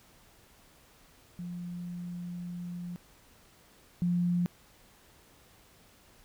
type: tone pair in turn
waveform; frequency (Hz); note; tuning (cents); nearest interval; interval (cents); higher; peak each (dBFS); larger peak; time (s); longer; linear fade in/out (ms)
sine; 175.6 / 175.6; F3 / F3; +10 / +10; unison; 0; neither; -36 / -25; second; 1.39-2.96 / 4.02-4.46; first; 0
effects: pink hiss -60 dBFS RMS until 6.24 s